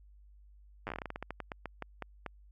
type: slowing click train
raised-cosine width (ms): 0.5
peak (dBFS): -23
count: 20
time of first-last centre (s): 0.87-2.263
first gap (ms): 9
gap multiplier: 1.2
effects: added 50 Hz sine -55 dBFS peak until 2.51 s